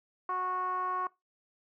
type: tone with low-pass filter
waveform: 10% pulse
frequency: 367.4 Hz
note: F#4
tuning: 12 cents flat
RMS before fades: -33 dBFS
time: 0.29-1.07 s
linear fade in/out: 2 ms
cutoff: 1100 Hz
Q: 5
effects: noise-tail reverb RT60 0.2 s tail -21 dB re dry